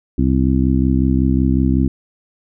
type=harmonic tone; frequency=65.41 Hz; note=C2; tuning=in tune; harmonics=1 / 2 / 3 / 4 / 5; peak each=-17 / -19 / -19 / -17 / -23 dBFS; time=0.18-1.88 s; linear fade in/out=5 ms; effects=none